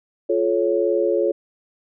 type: chord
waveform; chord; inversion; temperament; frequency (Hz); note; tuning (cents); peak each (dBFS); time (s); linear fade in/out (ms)
sine; F augmented; none; equal with one note detuned; 349.2 / 430.7 / 554.4; F4 / A4 / C#5; 0 / -37 / 0; -21; 0.29-1.32; 10
effects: none